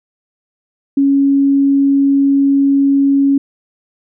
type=tone; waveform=sine; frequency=277.2 Hz; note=C#4; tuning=in tune; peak=-8 dBFS; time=0.97-3.38 s; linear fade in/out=5 ms; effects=none